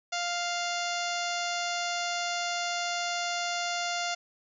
harmonic tone with a mistuned harmonic, 698.5 Hz, F5, in tune, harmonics 1 / 2 / 3 / 4 / 5 / 6 / 7 / 8 / 9 / 10, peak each -33 / -36 / -38 / -39 / -40 / -41 / -41 / -42 / -43 / -43 dBFS, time 0.12-4.15 s, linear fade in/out 10 ms, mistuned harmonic 6, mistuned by +36 cents, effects none

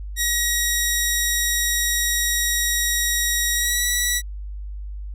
10% pulse tone with pitch glide, 1900 to 1943.3 Hz, A#6 to B6, +33 to -28 cents, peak -10 dBFS, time 0.16-4.22 s, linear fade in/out 50 ms, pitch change +39 cents, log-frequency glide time 3.54-3.86 s, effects added 50 Hz sine -29 dBFS peak until 5.14 s

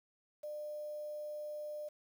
sine tone with quantisation, 600 Hz, D5, 37 cents sharp, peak -40 dBFS, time 0.43-1.89 s, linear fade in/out 10 ms, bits 10, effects none

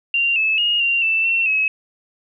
sine tone with pitch steps, 2772 / 2607 / 2861 / 2768 / 2656 / 2708 / 2568 Hz, F7 / E7 / F7 / F7 / E7 / E7 / E7, -14 / -20 / +41 / -16 / +12 / +46 / -46 cents, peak -15 dBFS, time 0.14-1.68 s, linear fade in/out 2 ms, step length 220 ms, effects none

